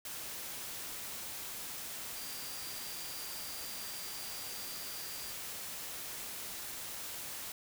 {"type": "tone in noise", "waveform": "sine", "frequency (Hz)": 4740, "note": "D8", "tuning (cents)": 15, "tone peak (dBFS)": -49, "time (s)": [2.16, 5.33], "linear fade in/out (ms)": 2, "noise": "white", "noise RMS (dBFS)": -43, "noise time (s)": [0.05, 7.52], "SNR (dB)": -9, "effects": []}